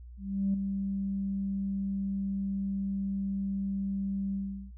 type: tone with ADSR envelope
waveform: sine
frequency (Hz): 196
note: G3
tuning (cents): 0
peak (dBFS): -23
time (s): 0.17-4.72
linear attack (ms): 370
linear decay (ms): 5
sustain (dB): -6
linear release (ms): 380
effects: tanh soft clip ceiling -20 dBFS + added 60 Hz sine -44 dBFS peak until 4.77 s